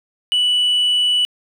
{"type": "tone", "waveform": "sine", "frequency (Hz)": 2960, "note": "F#7", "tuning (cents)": 0, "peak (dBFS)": -11, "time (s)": [0.32, 1.25], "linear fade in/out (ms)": 0, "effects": ["tanh soft clip ceiling -12 dBFS", "8-bit"]}